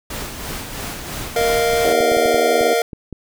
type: noise with tremolo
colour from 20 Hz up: pink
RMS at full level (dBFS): -27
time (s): 0.1-1.93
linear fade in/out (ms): 5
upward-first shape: sine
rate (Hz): 3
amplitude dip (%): 40
type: chord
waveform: square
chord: Bb suspended fourth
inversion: none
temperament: equal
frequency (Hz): 466.2 / 622.3 / 698.5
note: Bb4 / Eb5 / F5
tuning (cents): 0 / 0 / 0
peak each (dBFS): -18 / -24 / -21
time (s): 1.36-2.82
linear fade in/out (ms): 2
type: clicks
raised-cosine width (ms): 3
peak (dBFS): -18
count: 10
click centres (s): 1.414 / 1.734 / 2.006 / 2.118 / 2.169 / 2.257 / 2.344 / 2.611 / 2.932 / 3.127
type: harmonic tone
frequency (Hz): 80.9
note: E2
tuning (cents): -32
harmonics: 3 / 4 / 5 / 6 / 7 / 8 / 9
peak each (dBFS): -29 / -26 / -24 / -28 / -23 / -26 / -25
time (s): 1.84-2.74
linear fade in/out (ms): 10
effects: none